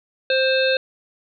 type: harmonic tone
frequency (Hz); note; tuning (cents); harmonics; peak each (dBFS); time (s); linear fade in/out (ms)
525; C5; +6; 1 / 3 / 5 / 7 / 8; -18 / -23 / -25 / -26 / -27; 0.3-0.77; 2
effects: none